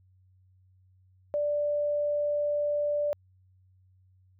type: tone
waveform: sine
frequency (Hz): 587.3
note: D5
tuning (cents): 0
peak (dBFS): -25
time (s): 1.34-3.13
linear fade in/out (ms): 0
effects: added 93 Hz sine -59 dBFS peak until 4.39 s